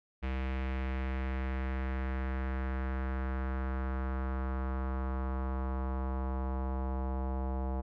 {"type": "tone with low-pass filter sweep", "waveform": "square", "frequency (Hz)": 65.41, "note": "C2", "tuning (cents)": 0, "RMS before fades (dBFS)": -34, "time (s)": [0.22, 7.82], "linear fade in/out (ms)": 20, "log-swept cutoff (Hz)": [2400, 830], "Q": 2.1, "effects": []}